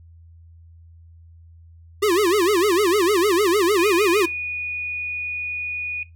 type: tone with vibrato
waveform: square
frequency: 380 Hz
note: F#4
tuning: 46 cents sharp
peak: -16 dBFS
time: 2.02-4.26 s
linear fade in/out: 10 ms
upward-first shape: sine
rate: 6.6 Hz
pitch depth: 220 cents each way
type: tone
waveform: sine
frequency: 2463 Hz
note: D#7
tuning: 18 cents flat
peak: -23 dBFS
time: 3.79-6.03 s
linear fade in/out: 2 ms
effects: noise-tail reverb RT60 0.2 s tail -18 dB re dry + added 83 Hz sine -44 dBFS peak until 6.15 s